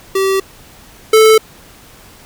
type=tone pair in turn; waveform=square; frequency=386 / 438.3 Hz; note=G4 / A4; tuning=-27 / -7 cents; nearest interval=major second; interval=220 cents; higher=second; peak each=-12 / -5 dBFS; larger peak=second; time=0.15-0.4 / 1.13-1.38 s; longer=neither; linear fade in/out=5 ms; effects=pink hiss -41 dBFS RMS until 2.25 s